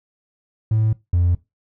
triangle tone pair in turn, 109.5 / 87.59 Hz, A2 / F2, -8 / +6 cents, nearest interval major third, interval 386 cents, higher first, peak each -12 / -11 dBFS, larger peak second, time 0.71-0.93 / 1.13-1.35 s, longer neither, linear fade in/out 5 ms, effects noise-tail reverb RT60 0.2 s tail -21 dB re dry + tanh soft clip ceiling -9 dBFS

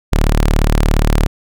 sawtooth tone, 37.21 Hz, D1, 24 cents sharp, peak -6 dBFS, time 0.12-1.27 s, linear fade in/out 10 ms, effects none

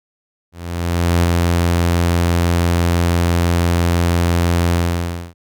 sawtooth tone with ADSR envelope, 86 Hz, F2, 26 cents flat, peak -7 dBFS, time 0.52-5.34 s, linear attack 720 ms, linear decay 5 ms, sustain -2 dB, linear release 600 ms, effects none

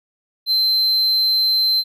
triangle tone, 4100 Hz, C8, 36 cents flat, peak -13 dBFS, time 0.46-1.84 s, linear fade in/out 50 ms, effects none

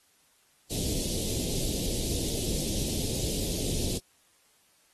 pink band-stop noise, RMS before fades -31 dBFS, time 0.7-3.99 s, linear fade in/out 20 ms, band 520 to 3400 Hz, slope 24 dB/octave, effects white hiss -65 dBFS RMS until 4.93 s + AAC 32 kbps

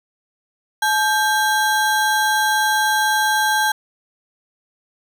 square ring-modulated tone, 1219 Hz, D#6, 36 cents flat, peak -13 dBFS, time 0.82-3.72 s, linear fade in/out 5 ms, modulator 361 Hz, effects none

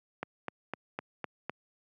click train, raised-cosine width 0.5 ms, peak -19 dBFS, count 6, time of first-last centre 0.23-1.496 s, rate 3.95 Hz, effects high-pass 150 Hz 12 dB/octave

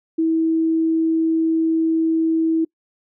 sine tone, 324 Hz, E4, 30 cents flat, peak -15 dBFS, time 0.18-2.65 s, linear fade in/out 10 ms, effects noise-tail reverb RT60 0.1 s tail -25 dB re dry

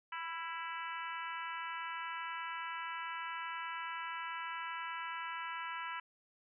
harmonic tone with a mistuned harmonic, 329.6 Hz, E4, in tune, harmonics 3 / 4 / 5 / 6 / 7 / 8 / 9, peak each -43 / -45 / -47 / -49 / -50 / -51 / -52 dBFS, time 0.12-6 s, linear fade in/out 5 ms, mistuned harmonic 4, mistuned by +25 cents, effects none

